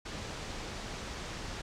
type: low-pass noise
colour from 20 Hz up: pink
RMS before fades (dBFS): -41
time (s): 0.05-1.62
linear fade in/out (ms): 10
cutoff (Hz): 7000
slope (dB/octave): 24
effects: none